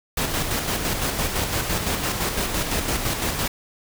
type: noise with tremolo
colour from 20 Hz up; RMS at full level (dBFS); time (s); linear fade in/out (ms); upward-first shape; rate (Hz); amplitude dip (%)
pink; -23; 0.17-3.48; 5; square; 5.9; 40
effects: none